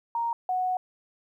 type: tone pair in turn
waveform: sine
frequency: 932.3 / 737.4 Hz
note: A#5 / F#5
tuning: 0 / -6 cents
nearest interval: major third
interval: 406 cents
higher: first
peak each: -25 / -24 dBFS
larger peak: second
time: 0.15-0.33 / 0.49-0.77 s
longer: second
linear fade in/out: 2 ms
effects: 11-bit